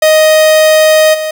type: tone with level steps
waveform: 45% pulse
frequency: 624 Hz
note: D#5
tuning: 5 cents sharp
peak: -4 / -14 dBFS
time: 0.02-1.31 s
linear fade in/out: 5 ms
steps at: 1.13 s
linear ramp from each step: 20 ms
effects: none